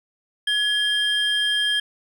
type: tone pair together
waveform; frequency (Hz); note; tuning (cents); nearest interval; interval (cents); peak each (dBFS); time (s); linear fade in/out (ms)
triangle; 1691 / 3194; G#6 / G7; +31 / +32; major seventh; 1101; -22 / -19; 0.47-1.8; 5
effects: none